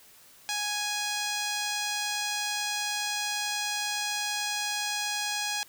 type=tone with notch filter; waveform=5% pulse; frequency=830.6 Hz; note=G#5; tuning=in tune; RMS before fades=-31 dBFS; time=0.49-5.63 s; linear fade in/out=0 ms; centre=11000 Hz; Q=0.91; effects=white hiss -55 dBFS RMS until 5.68 s